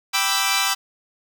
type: chord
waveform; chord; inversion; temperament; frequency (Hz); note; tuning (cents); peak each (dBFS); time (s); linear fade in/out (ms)
10% pulse; E minor seventh; first; equal; 784 / 987.8 / 1174.7 / 1318.5; G5 / B5 / D6 / E6; 0 / 0 / 0 / 0; -16; 0.13-0.75; 20
effects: none